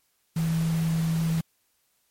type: tone in noise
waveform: sine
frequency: 163.2 Hz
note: E3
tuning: 17 cents flat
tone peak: -22 dBFS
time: 0.36-1.41 s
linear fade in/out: 5 ms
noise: pink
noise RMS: -39 dBFS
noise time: 0.36-1.41 s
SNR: +14 dB
effects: white hiss -70 dBFS RMS until 2.1 s + MP3 64 kbps